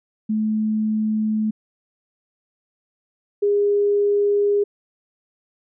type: tone pair in turn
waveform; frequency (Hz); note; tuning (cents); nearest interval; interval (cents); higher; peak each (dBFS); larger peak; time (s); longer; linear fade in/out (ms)
sine; 216.2 / 408.1; A3 / G#4; -30 / -30; major seventh; 1100; second; -18 / -15; second; 0.29-1.51 / 3.42-4.64; neither; 10
effects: none